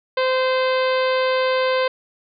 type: harmonic tone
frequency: 517 Hz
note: C5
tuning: 21 cents flat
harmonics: 1 / 2 / 3 / 4 / 5 / 6 / 7 / 8 / 9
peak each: -18 / -24 / -28 / -30 / -32 / -34 / -35 / -36 / -37 dBFS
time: 0.17-1.88 s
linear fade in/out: 5 ms
effects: none